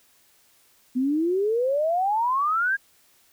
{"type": "exponential sweep", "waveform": "sine", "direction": "up", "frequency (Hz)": [245.9, 1649], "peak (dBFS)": -20, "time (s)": [0.95, 2.77], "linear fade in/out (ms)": 20, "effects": ["white hiss -60 dBFS RMS until 3.32 s"]}